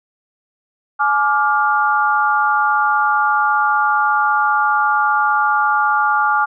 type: chord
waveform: sine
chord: D diminished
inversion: second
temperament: just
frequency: 845.8 / 1174.7 / 1409.6 Hz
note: Ab5 / D6 / F6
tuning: +31 / 0 / +16 cents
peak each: -17 dBFS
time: 0.99-6.46 s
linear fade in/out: 20 ms
effects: none